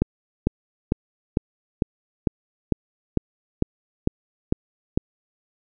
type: click train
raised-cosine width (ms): 3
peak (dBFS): -5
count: 12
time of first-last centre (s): 0.02-4.975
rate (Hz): 2.22
effects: none